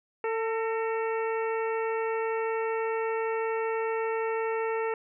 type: harmonic tone with a mistuned harmonic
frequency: 447.9 Hz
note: A4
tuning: 31 cents sharp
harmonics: 1 / 2 / 3 / 4 / 5 / 6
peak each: -28 / -34 / -38 / -40 / -42 / -44 dBFS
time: 0.24-4.94 s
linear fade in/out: 2 ms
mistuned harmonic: 4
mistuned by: +44 cents
effects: none